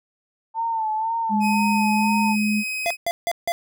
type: tone with vibrato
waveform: sine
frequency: 891 Hz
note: A5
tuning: 22 cents sharp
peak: -21 dBFS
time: 0.54-2.36 s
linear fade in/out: 50 ms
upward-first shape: sine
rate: 2 Hz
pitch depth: 56 cents each way
type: tone with pitch glide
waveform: sine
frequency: 207.7 to 210.6 Hz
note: G#3 to G#3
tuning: 0 to +24 cents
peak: -19 dBFS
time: 1.29-2.64 s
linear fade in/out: 50 ms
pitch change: +24 cents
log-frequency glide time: 1.68-2.06 s
type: tone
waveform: 40% pulse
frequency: 2524 Hz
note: D#7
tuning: 24 cents sharp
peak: -24 dBFS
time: 1.4-2.97 s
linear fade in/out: 50 ms
type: tone bursts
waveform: square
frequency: 684 Hz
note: F5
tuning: 36 cents flat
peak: -21 dBFS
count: 4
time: 2.86-3.52 s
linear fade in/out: 0 ms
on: 45 ms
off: 160 ms
effects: none